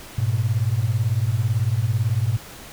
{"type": "beating tone pair", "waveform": "sine", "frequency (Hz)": [102.8, 120.8], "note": ["G#2", "B2"], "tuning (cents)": [-17, -38], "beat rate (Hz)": 18, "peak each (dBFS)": -21, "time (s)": [0.18, 2.37], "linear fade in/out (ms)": 5, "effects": ["pink hiss -40 dBFS RMS until 2.72 s"]}